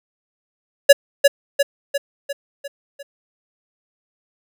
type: tone with echo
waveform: square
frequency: 564 Hz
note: C#5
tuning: 30 cents sharp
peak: -3 dBFS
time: 0.89-0.93 s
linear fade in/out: 10 ms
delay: 350 ms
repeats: 6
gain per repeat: -5 dB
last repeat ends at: 3.03 s
effects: none